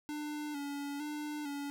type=tone with vibrato; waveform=square; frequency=291.5 Hz; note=D4; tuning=13 cents flat; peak=-38 dBFS; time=0.09-1.7 s; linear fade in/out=0 ms; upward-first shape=square; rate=1.1 Hz; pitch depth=42 cents each way; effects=none